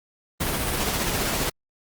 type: noise with tremolo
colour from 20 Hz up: pink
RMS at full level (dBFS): -24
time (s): 0.4-1.5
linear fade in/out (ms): 10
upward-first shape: sine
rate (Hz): 15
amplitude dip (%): 30
effects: Opus 32 kbps